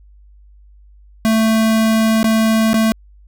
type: tone with dropouts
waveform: square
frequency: 221.7 Hz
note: A3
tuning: 13 cents sharp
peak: -12 dBFS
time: 1.25-2.92 s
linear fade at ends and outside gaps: 0 ms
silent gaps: 2.23-2.243 / 2.732-2.742 s
effects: added 50 Hz sine -42 dBFS peak until 3.27 s

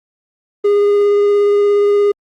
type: tone with vibrato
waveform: triangle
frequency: 408.8 Hz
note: G#4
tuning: 27 cents flat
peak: -7 dBFS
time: 0.64-2.12 s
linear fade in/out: 10 ms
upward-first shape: sine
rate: 17 Hz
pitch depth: 9 cents each way
effects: Opus 24 kbps

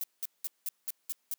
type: noise bursts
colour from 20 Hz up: violet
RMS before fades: -34 dBFS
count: 7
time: 0.01-1.339 s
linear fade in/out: 0 ms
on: 27 ms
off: 190 ms
effects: white hiss -75 dBFS RMS until 1.38 s + high-pass 200 Hz 12 dB/octave

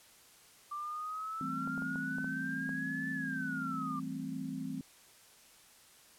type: exponential two-way sweep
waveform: sine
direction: up then down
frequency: 1174.7 to 1756 to 1174.7 Hz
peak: -37 dBFS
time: 0.71-4 s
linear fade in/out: 10 ms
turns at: 3.11 s
type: chord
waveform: sine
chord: A minor seventh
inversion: second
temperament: equal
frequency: 164.81 / 196 / 220 / 261.6 Hz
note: E3 / G3 / A3 / C4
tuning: 0 / 0 / 0 / 0 cents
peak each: -43 / -44 / -45 / -39 dBFS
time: 1.41-4.81 s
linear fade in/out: 2 ms
type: clicks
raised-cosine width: 1 ms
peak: -34 dBFS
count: 7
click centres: 1.675 / 1.778 / 1.821 / 1.958 / 2.184 / 2.244 / 2.692 s
effects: white hiss -60 dBFS RMS until 6.18 s + low-pass 12000 Hz 12 dB/octave

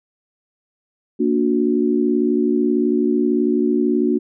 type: chord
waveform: sine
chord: Bb augmented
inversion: none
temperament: just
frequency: 233.1 / 291.4 / 364.2 Hz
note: Bb3 / D4 / F#4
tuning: 0 / -13 / -27 cents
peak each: -19 dBFS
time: 1.19-4.19 s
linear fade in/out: 20 ms
effects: none

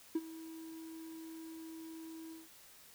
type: tone with ADSR envelope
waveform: triangle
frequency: 323.7 Hz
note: E4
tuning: 31 cents flat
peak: -26 dBFS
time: 0.15-2.49 s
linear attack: 6 ms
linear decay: 40 ms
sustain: -18 dB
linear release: 180 ms
effects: tanh soft clip ceiling -23 dBFS + white hiss -59 dBFS RMS until 2.94 s

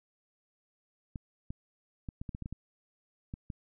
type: clicks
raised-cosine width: 5 ms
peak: -26 dBFS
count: 11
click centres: 1.158 / 1.505 / 2.088 / 2.215 / 2.292 / 2.349 / 2.423 / 2.459 / 2.526 / 3.339 / 3.502 s
effects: none

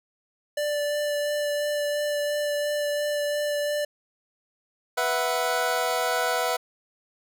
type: tone with vibrato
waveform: square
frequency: 587.3 Hz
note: D5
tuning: in tune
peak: -25 dBFS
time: 0.57-3.85 s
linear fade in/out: 5 ms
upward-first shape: sine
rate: 2.9 Hz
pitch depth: 11 cents each way
type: chord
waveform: 25% pulse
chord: B suspended fourth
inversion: none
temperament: equal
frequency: 493.9 / 659.3 / 740 Hz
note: B4 / E5 / F#5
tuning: 0 / 0 / 0 cents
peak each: -24 dBFS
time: 4.97-6.57 s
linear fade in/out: 10 ms
effects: none

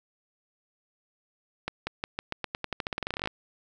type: accelerating click train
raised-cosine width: 0.3 ms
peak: -14 dBFS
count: 23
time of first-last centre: 1.68-3.274 s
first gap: 190 ms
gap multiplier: 0.89
effects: none

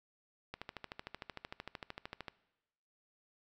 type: click train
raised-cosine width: 0.3 ms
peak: -26 dBFS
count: 24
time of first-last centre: 0.54-2.282 s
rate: 13.2 Hz
effects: noise-tail reverb RT60 1.0 s tail -20 dB re dry

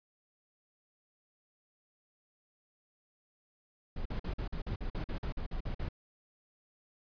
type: noise bursts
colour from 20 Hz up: brown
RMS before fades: -36 dBFS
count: 14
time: 3.96-5.888 s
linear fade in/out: 5 ms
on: 95 ms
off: 46 ms
effects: resampled to 11025 Hz

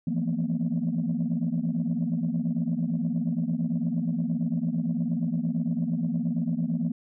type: tone cluster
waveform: sine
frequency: 164.3 / 173 / 226.7 / 245.1 Hz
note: E3 / F3 / A#3 / B3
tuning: -5 / -16 / -48 / -13 cents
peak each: -29 dBFS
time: 0.07-6.92 s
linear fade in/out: 5 ms
effects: tanh soft clip ceiling -18 dBFS

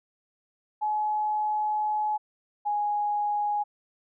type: tone pair in turn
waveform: sine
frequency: 849 / 830.1 Hz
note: G#5 / G#5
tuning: +38 / -1 cents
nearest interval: unison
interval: 39 cents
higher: first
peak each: -24 dBFS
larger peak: neither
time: 0.81-2.18 / 2.65-3.64 s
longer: first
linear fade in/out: 20 ms
effects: none

